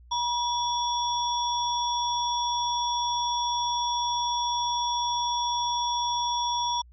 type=tone cluster; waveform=sine; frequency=962 / 3434 / 5600 Hz; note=B5 / A7 / F8; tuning=-46 / -43 / +4 cents; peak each=-26 / -31 / -34 dBFS; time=0.11-6.82 s; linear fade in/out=10 ms; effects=added 60 Hz sine -49 dBFS peak until 6.92 s